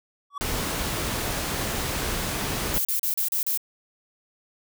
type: tone with exponential growth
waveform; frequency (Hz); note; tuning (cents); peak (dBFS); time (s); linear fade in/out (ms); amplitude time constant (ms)
triangle; 1135; C#6; +41; -25; 0.3-0.38; 5; 17
type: noise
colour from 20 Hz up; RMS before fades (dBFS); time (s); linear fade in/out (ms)
pink; -28; 0.41-2.78; 0
type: noise bursts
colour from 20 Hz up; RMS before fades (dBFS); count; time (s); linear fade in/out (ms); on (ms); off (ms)
violet; -25; 6; 2.74-3.575; 2; 110; 35
effects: none